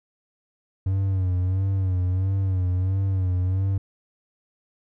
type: tone with vibrato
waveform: triangle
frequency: 93.8 Hz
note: F#2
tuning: 24 cents sharp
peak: -18 dBFS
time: 0.86-3.78 s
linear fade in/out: 5 ms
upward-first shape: sine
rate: 1.5 Hz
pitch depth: 65 cents each way
effects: none